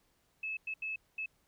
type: tone bursts at uneven times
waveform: sine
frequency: 2600 Hz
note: E7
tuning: 24 cents flat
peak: -35 dBFS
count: 4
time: 0.43-0.57 / 0.67-0.74 / 0.82-0.96 / 1.18-1.26 s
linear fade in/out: 5 ms
effects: pink hiss -73 dBFS RMS until 1.47 s